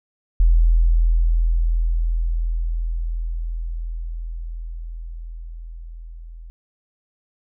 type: tone with level ramp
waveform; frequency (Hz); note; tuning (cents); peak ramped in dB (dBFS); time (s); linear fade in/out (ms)
sine; 41.42; E1; +9; -10 to -35; 0.4-6.5; 0
effects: none